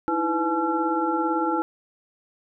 sine tone cluster, 312 / 329.8 / 499.6 / 854 / 1358 Hz, D#4 / E4 / B4 / G#5 / F6, +5 / +1 / +20 / +48 / -49 cents, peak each -32 / -25 / -31 / -26 / -28 dBFS, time 0.08-1.62 s, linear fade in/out 0 ms, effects none

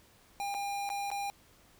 square tone with dropouts, 804 Hz, G5, 44 cents sharp, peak -34 dBFS, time 0.4-1.3 s, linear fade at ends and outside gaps 0 ms, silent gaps 0.542-0.548 / 0.891-0.901 / 1.103-1.115 s, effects pink hiss -62 dBFS RMS until 1.79 s

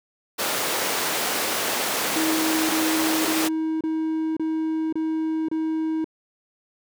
pink high-pass noise, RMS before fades -25 dBFS, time 0.38-3.49 s, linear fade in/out 20 ms, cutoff 380 Hz, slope 12 dB/octave
triangle tone bursts, 317.9 Hz, D#4, 37 cents sharp, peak -20 dBFS, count 7, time 2.16-6.044 s, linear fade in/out 2 ms, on 530 ms, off 29 ms
effects none

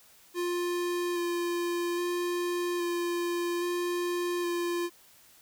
square tone with vibrato, 349.2 Hz, F4, in tune, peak -29 dBFS, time 0.34-4.9 s, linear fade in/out 50 ms, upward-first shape square, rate 0.61 Hz, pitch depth 11 cents each way, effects white hiss -58 dBFS RMS until 5.41 s

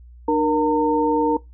sine tone cluster, 301.3 / 469.5 / 911 Hz, D4 / A#4 / A#5, +44 / +12 / -40 cents, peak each -20 dBFS, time 0.28-1.37 s, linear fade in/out 5 ms, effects noise-tail reverb RT60 0.2 s tail -22 dB re dry + added 60 Hz sine -41 dBFS peak until 1.53 s

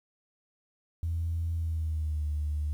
sine tone with pitch glide, 83.2 to 74.98 Hz, E2 to D2, +17 to +36 cents, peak -27 dBFS, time 1.03-2.73 s, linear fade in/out 0 ms, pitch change -181 cents, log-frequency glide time 1.54-2.26 s, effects tanh soft clip ceiling -23 dBFS + 10-bit

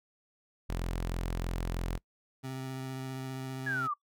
sawtooth tone, 43.15 Hz, F1, 20 cents flat, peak -28 dBFS, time 0.69-1.98 s, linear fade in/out 10 ms
25% pulse tone with vibrato, 131.6 Hz, C3, 10 cents sharp, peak -33 dBFS, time 2.43-3.88 s, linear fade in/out 20 ms, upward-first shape triangle, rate 15 Hz, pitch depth 15 cents each way
sine linear sweep, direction down, 1711 to 1132 Hz, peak -30 dBFS, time 3.66-3.94 s, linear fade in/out 10 ms
effects noise-tail reverb RT60 0.1 s tail -23 dB re dry

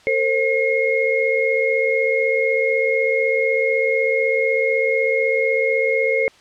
sine tone cluster, 453 / 529 / 2151 Hz, A#4 / C5 / C7, -50 / +19 / +47 cents, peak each -20 dBFS, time 0.07-6.28 s, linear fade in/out 0 ms, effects white hiss -50 dBFS RMS until 6.4 s + low-pass 5000 Hz 12 dB/octave

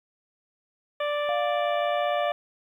harmonic tone, 587.3 Hz, D5, in tune, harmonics 1 / 2 / 3 / 4 / 5 / 6, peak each -26 / -32 / -36 / -38 / -40 / -42 dBFS, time 1-2.32 s, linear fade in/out 5 ms
sine tone with vibrato, 698.5 Hz, F5, in tune, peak -27 dBFS, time 1.29-2.32 s, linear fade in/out 0 ms, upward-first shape sine, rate 1.6 Hz, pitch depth 16 cents each way
effects 10-bit

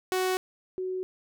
sawtooth / sine tone pair in turn, 371.6 / 371.6 Hz, F#4 / F#4, +7 / +7 cents, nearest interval unison, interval 0 cents, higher neither, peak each -21 / -29 dBFS, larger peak first, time 0.12-0.37 / 0.78-1.03 s, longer neither, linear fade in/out 0 ms, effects none

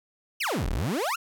30% pulse exponential two-way sweep, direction down then up, 3177 to 31.28 to 1466 Hz, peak -23 dBFS, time 0.4-1.16 s, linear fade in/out 10 ms, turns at 0.69 s, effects none

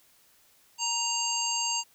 harmonic tone with a mistuned harmonic, 932.3 Hz, A#5, in tune, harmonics 1 / 3 / 5 / 7 / 8, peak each -33 / -33 / -33 / -33 / -33 dBFS, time 0.78-1.84 s, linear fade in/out 50 ms, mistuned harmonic 7, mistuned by -23 cents, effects white hiss -62 dBFS RMS until 1.94 s

